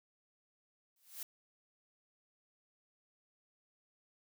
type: noise with exponential growth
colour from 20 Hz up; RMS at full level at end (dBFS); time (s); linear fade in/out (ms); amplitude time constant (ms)
blue; -40; 0.96-1.23; 2; 58
effects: none